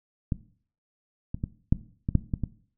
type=clicks; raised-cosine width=5 ms; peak=-13 / -18 / -16 / -7 / -14 / -7 / -14 / -15 dBFS; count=8; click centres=0.322 / 1.345 / 1.439 / 1.725 / 2.089 / 2.153 / 2.338 / 2.437 s; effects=noise-tail reverb RT60 0.5 s tail -17 dB re dry